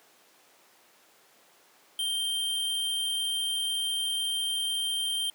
square tone, 3157 Hz, G7, 12 cents sharp, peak -28 dBFS, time 1.99-5.3 s, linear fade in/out 2 ms, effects pink hiss -59 dBFS RMS until 5.34 s + high-pass 400 Hz 12 dB/octave

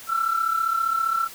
sine tone pair together, 1332 / 1367.1 Hz, E6 / F6, +18 / -37 cents, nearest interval unison, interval 45 cents, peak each -21 / -25 dBFS, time 0.07-1.29 s, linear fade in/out 50 ms, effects tanh soft clip ceiling -14 dBFS + white hiss -42 dBFS RMS until 1.34 s

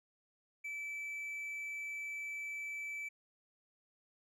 triangle tone, 2313 Hz, D7, 27 cents flat, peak -38 dBFS, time 0.64-3.09 s, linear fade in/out 10 ms, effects none

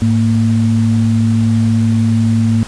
sine tone pair together, 107.4 / 227.8 Hz, A2 / A#3, -41 / -40 cents, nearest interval octave + minor second, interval 1301 cents, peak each -12 dBFS, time 0.02-2.63 s, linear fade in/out 0 ms, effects pink hiss -32 dBFS RMS until 2.67 s + resampled to 22050 Hz

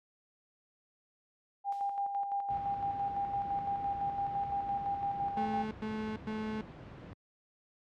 sine tone with tremolo, 800 Hz, G5, 35 cents sharp, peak -30 dBFS, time 1.64-5.66 s, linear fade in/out 50 ms, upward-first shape square, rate 5.9 Hz, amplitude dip 45%
violet noise with exponential decay, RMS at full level -41 dBFS, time 1.72-2.32 s, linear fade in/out 0 ms, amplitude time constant 130 ms
brown noise, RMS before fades -42 dBFS, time 2.5-7.13 s, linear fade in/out 0 ms
35% pulse tone bursts, 216.7 Hz, A3, 26 cents flat, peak -33 dBFS, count 3, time 5.37-6.61 s, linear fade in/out 2 ms, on 340 ms, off 110 ms
effects high-pass 100 Hz 12 dB/octave + low-pass 3000 Hz 12 dB/octave

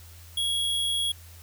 square tone, 3322 Hz, G#7, in tune, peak -25 dBFS, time 0.37-1.12 s, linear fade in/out 5 ms, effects added 84 Hz sine -46 dBFS peak until 1.42 s + white hiss -52 dBFS RMS until 1.42 s

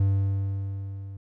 triangle tone with level ramp, 98 Hz, G2, in tune, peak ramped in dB -16 to -34 dBFS, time 0-1.17 s, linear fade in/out 5 ms, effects none

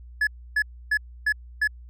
triangle tone bursts, 1707 Hz, G#6, 47 cents sharp, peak -17 dBFS, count 5, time 0.21-1.675 s, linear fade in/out 5 ms, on 61 ms, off 290 ms, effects added 60 Hz sine -41 dBFS peak until 1.89 s

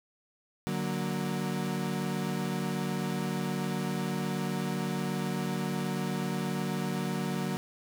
35% pulse chord, D augmented, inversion none, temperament equal with one note detuned, 146.32 / 185 / 233.1 Hz, D3 / F#3 / A#3, -6 / 0 / 0 cents, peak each -34 / -31 / -34 dBFS, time 0.67-7.57 s, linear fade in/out 0 ms, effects none

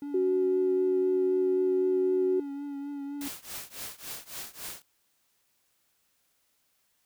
triangle tone with vibrato, 283.2 Hz, C#4, 37 cents sharp, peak -32 dBFS, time 0.02-3.28 s, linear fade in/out 2 ms, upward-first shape triangle, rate 3.9 Hz, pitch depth 33 cents each way
sine tone, 372 Hz, F#4, 9 cents sharp, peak -23 dBFS, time 0.14-2.4 s, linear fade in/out 5 ms
white noise with tremolo, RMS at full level -37 dBFS, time 3.21-4.82 s, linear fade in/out 2 ms, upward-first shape triangle, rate 3.6 Hz, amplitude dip 95%
effects white hiss -72 dBFS RMS until 7.05 s

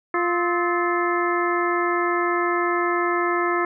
harmonic tone with a mistuned harmonic, 349.2 Hz, F4, in tune, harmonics 1 / 2 / 3 / 4 / 5 / 6, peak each -23 / -29 / -26 / -26 / -28 / -31 dBFS, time 0.14-3.65 s, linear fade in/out 2 ms, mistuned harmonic 4, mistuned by -130 cents, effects none

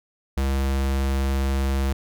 square tone, 67.6 Hz, C#2, 43 cents flat, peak -21 dBFS, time 0.37-1.93 s, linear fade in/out 5 ms, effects none

